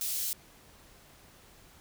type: high-pass noise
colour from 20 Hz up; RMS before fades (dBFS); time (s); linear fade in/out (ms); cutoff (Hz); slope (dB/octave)
white; -33; 0.01-0.33; 0; 4300; 12
effects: pink hiss -57 dBFS RMS until 1.8 s